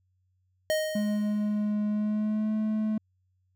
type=tone with exponential decay; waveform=square; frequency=622.3 Hz; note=D#5; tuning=in tune; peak=-23 dBFS; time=0.7-1.72 s; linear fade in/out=0 ms; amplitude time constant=220 ms
type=tone with pitch glide; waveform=triangle; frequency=209.5 to 215.9 Hz; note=G#3 to A3; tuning=+15 to -33 cents; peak=-23 dBFS; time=0.95-2.98 s; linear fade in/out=5 ms; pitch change=+52 cents; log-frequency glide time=1.86-2.54 s
effects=added 92 Hz sine -68 dBFS peak until 3.55 s